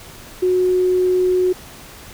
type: tone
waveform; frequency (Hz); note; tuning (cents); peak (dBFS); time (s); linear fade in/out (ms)
sine; 366.2; F#4; -18; -13; 0.42-1.53; 10
effects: pink hiss -39 dBFS RMS until 2.13 s